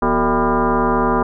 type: tone with frequency modulation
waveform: sine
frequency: 374.1 Hz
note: F#4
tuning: 19 cents sharp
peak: -13 dBFS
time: 0.02-1.23 s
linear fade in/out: 5 ms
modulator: 206 Hz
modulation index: 4.3
effects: none